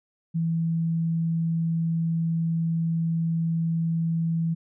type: tone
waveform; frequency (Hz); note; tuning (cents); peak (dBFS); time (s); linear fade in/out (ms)
sine; 164.81; E3; 0; -22; 0.34-4.55; 20
effects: none